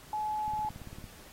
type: tone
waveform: sine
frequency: 853 Hz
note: G#5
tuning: 46 cents sharp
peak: -30 dBFS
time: 0.13-0.69 s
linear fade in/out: 2 ms
type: click train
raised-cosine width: 5 ms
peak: -32 dBFS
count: 11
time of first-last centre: 0.48-1.042 s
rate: 17.8 Hz
effects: pink hiss -53 dBFS RMS until 1.32 s + AAC 48 kbps